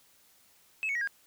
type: tone with pitch steps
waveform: sine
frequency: 2593 / 2219 / 1898.2 / 1624.1 Hz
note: E7 / C#7 / A#6 / G#6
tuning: -29 / +1 / +31 / -39 cents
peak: -27 dBFS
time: 0.83-1.074 s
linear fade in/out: 0 ms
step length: 61 ms
effects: tanh soft clip ceiling -26 dBFS + white hiss -63 dBFS RMS until 1.26 s